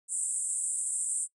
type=band-pass noise; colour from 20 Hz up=white; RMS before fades=-32 dBFS; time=0.08-1.28 s; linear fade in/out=50 ms; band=7700 to 9300 Hz; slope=96 dB/octave; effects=noise-tail reverb RT60 0.1 s tail -22 dB re dry